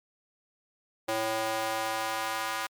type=tone with high-pass filter sweep; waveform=square; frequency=110.9 Hz; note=A2; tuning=14 cents sharp; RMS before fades=-31 dBFS; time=1.08-2.67 s; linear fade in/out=10 ms; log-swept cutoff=520 to 1100 Hz; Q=1.5; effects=MP3 96 kbps